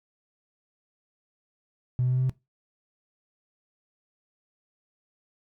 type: tone with pitch steps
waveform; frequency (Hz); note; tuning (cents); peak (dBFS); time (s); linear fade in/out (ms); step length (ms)
triangle; 125.1 / 126.33 / 127.58 / 128.84 / 130.11; B2 / B2 / C3 / C3 / C3; +23 / +40 / -43 / -26 / -9; -18; 1.99-2.295; 0; 61
effects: noise-tail reverb RT60 0.2 s tail -21 dB re dry + tanh soft clip ceiling -19 dBFS